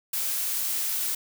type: noise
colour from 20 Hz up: blue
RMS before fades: -28 dBFS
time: 0.13-1.15 s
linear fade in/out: 5 ms
effects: none